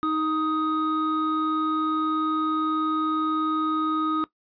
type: tone pair together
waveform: triangle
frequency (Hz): 312.8 / 1251.2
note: D#4 / D#6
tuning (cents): +9 / +9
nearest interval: 2 octaves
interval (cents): 2400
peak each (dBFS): -23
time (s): 0.03-4.24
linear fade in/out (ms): 0
effects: noise-tail reverb RT60 0.1 s tail -18 dB re dry + resampled to 11025 Hz